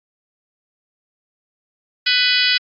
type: harmonic tone with a mistuned harmonic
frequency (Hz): 497.4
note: B4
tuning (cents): +12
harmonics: 3 / 4 / 5 / 6 / 7 / 8 / 9 / 10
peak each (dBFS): -22 / -22 / -22 / -22 / -22 / -22 / -22 / -22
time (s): 2.06-2.58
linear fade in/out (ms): 10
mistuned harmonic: 7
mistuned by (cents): -63
effects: AAC 64 kbps